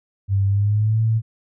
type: tone with pitch glide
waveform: sine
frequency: 98.4 to 111.73 Hz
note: G2 to A2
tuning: +7 to +27 cents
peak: -15 dBFS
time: 0.28-1.22 s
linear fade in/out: 50 ms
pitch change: +220 cents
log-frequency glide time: 0.47-1.01 s
effects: none